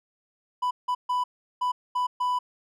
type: tone bursts at uneven times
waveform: triangle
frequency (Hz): 993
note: B5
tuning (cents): +9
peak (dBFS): -21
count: 6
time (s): 0.62-0.71 / 0.88-0.95 / 1.09-1.24 / 1.61-1.72 / 1.95-2.07 / 2.2-2.39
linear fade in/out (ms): 10
effects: none